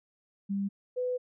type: tone pair in turn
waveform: sine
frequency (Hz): 198.4 / 499.9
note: G3 / B4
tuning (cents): +21 / +21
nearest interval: octave + major third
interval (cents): 1600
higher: second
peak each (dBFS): -28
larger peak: neither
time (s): 0.49-0.69 / 0.96-1.18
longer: second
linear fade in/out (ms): 20
effects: none